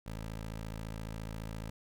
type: tone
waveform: 15% pulse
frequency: 54.5 Hz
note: A1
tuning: 16 cents flat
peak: -33 dBFS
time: 0.06-1.7 s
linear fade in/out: 5 ms
effects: none